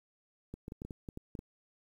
clicks, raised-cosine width 3 ms, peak -29 dBFS, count 10, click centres 0.54 / 0.681 / 0.721 / 0.819 / 0.85 / 0.908 / 1.088 / 1.174 / 1.352 / 1.391 s, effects 10-bit

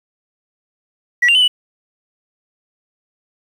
sine tone with pitch steps, 1939 / 2783 / 3024 / 2959 Hz, B6 / F7 / F#7 / F#7, -32 / -7 / +37 / -1 cents, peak -7 dBFS, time 1.22-1.48 s, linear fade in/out 10 ms, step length 65 ms, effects tanh soft clip ceiling -7 dBFS + 7-bit

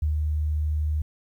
sine tone with ADSR envelope, 76.1 Hz, D#2, 38 cents flat, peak -20 dBFS, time 0.02-1.02 s, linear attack 6 ms, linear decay 120 ms, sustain -2 dB, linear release 5 ms, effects 10-bit

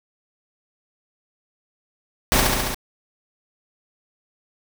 pink noise with echo, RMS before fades -17 dBFS, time 2.32-2.4 s, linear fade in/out 0 ms, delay 69 ms, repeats 5, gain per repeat -2 dB, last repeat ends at 2.745 s, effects none

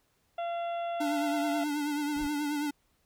harmonic tone, 685 Hz, F5, 34 cents flat, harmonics 1 / 2 / 3 / 4 / 5, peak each -31 / -44 / -51 / -49 / -51 dBFS, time 0.38-1.64 s, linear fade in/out 5 ms
square tone with vibrato, 293.7 Hz, D4, in tune, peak -30 dBFS, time 1-2.71 s, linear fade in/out 10 ms, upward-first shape triangle, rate 9.3 Hz, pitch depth 53 cents each way
brown noise, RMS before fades -43 dBFS, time 2.16-2.27 s, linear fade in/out 0 ms
effects pink hiss -72 dBFS RMS until 3.05 s

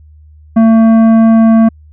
sine tone with tanh clipping, 224.8 Hz, A3, 37 cents sharp, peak -5 dBFS, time 0.56-1.69 s, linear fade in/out 10 ms, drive 11 dB, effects added 76 Hz sine -36 dBFS peak until 1.92 s

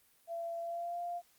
sine tone with pitch glide, 675 to 697.6 Hz, E5 to F5, +41 to -2 cents, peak -36 dBFS, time 0.27-1.22 s, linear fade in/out 50 ms, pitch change +57 cents, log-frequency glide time 0.58-1 s, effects white hiss -68 dBFS RMS until 1.38 s + Opus 32 kbps

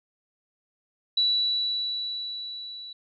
sine tone with level ramp, 3939 Hz, B7, 5 cents flat, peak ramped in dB -19 to -38 dBFS, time 1.17-2.93 s, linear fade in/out 5 ms, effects none

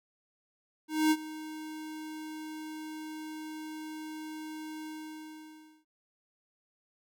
square tone with ADSR envelope, 311.1 Hz, D#4, in tune, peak -22 dBFS, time 0.88-5.85 s, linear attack 230 ms, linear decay 51 ms, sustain -18 dB, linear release 990 ms, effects none

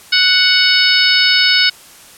harmonic tone with a mistuned harmonic, 740 Hz, F#5, in tune, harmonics 2 / 3 / 4 / 5 / 6 / 7, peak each -16 / -16 / -16 / -16 / -16 / -16 dBFS, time 0.12-1.7 s, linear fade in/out 10 ms, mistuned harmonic 5, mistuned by +18 cents, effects white hiss -40 dBFS RMS until 2.17 s + low-pass 12000 Hz 12 dB/octave

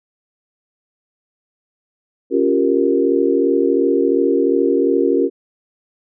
sine chord, G half-diminished seventh, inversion second, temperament equal, 277.2 / 349.2 / 392 / 466.2 Hz, Db4 / F4 / G4 / Bb4, 0 / 0 / 0 / 0 cents, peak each -18 dBFS, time 2.3-5.3 s, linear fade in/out 50 ms, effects none

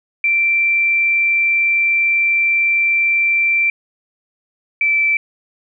sine tone pair in turn, 2349 / 2326 Hz, D7 / D7, 0 / -17 cents, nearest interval unison, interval 17 cents, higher first, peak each -12 dBFS, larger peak neither, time 0.24-3.7 / 4.81-5.17 s, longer first, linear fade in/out 2 ms, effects none

